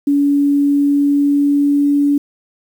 sine tone with pitch glide, 284.6 to 286.4 Hz, C#4 to D4, +46 to -43 cents, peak -10 dBFS, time 0.07-2.18 s, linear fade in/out 5 ms, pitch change +11 cents, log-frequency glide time 0.65-1.91 s, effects 7-bit

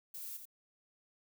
violet noise with echo, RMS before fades -45 dBFS, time 0.14-0.37 s, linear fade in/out 5 ms, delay 85 ms, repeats 1, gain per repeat -6 dB, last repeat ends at 0.455 s, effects none

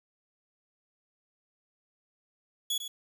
sawtooth tone with echo, 3381 Hz, G#7, 30 cents sharp, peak -25 dBFS, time 2.7-2.78 s, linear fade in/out 5 ms, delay 100 ms, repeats 1, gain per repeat -9 dB, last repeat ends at 2.88 s, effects 9-bit

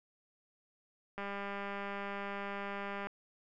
click train, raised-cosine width 0.5 ms, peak -26 dBFS, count 379, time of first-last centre 1.18-3.07 s, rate 200 Hz, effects none

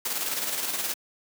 white noise with tremolo, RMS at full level -28 dBFS, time 0.05-0.94 s, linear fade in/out 5 ms, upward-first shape square, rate 19 Hz, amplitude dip 40%, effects high-pass 200 Hz 12 dB/octave

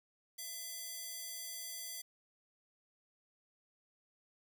square tone with high-pass filter, 672 Hz, E5, 33 cents sharp, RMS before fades -45 dBFS, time 0.38-2.02 s, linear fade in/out 10 ms, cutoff 5600 Hz, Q 0.63, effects none

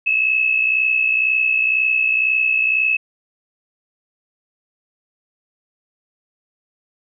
sine tone pair together, 2589 / 2651 Hz, E7 / E7, -32 / +9 cents, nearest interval unison, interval 41 cents, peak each -15 / -22 dBFS, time 0.06-2.97 s, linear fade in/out 10 ms, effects none

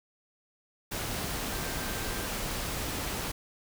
sine tone in noise, 1568 Hz, G6, in tune, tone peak -44 dBFS, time 1.52-2.27 s, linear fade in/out 10 ms, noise pink, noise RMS -34 dBFS, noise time 0.91-3.32 s, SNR -13 dB, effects none

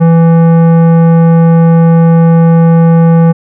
sine tone with tanh clipping, 165.9 Hz, E3, 11 cents sharp, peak -4 dBFS, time 0-3.33 s, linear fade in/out 20 ms, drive 14 dB, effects none

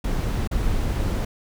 brown noise with dropouts, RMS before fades -23 dBFS, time 0.04-1.25 s, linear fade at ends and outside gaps 5 ms, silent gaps 0.475-0.512 s, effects none

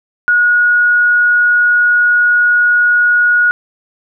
sine tone, 1450 Hz, F#6, 35 cents flat, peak -7 dBFS, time 0.28-3.51 s, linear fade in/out 0 ms, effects none

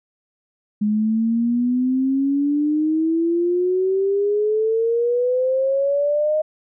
sine exponential sweep, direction up, 207.7 to 622.3 Hz, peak -16 dBFS, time 0.81-6.42 s, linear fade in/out 10 ms, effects none

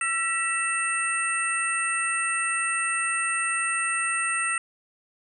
sine tone cluster, 1341 / 1932 / 2654 / 8640 Hz, E6 / B6 / E7 / C#9, +29 / -39 / +11 / -45 cents, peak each -29 dBFS, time 0.01-4.58 s, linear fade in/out 2 ms, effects none

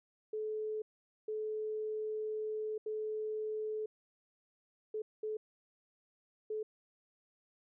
sine tone bursts at uneven times, 431.2 Hz, A4, 35 cents flat, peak -35 dBFS, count 6, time 0.33-0.82 / 1.28-2.78 / 2.86-3.86 / 4.94-5.02 / 5.23-5.37 / 6.5-6.63 s, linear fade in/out 5 ms, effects none

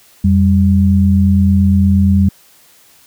sine tone pair together, 87.31 / 196 Hz, F2 / G3, 0 / 0 cents, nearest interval octave + major second, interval 1400 cents, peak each -10 dBFS, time 0.24-2.29 s, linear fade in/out 5 ms, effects white hiss -47 dBFS RMS until 3.06 s

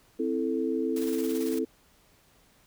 sine chord, A minor, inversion first, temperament equal, 261.6 / 329.6 / 440 Hz, C4 / E4 / A4, 0 / 0 / 0 cents, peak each -30 dBFS, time 0.19-1.65 s, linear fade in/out 10 ms
white noise with tremolo, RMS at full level -41 dBFS, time 0.96-1.59 s, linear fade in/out 5 ms, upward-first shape square, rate 18 Hz, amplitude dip 40%
effects pink hiss -62 dBFS RMS until 2.66 s

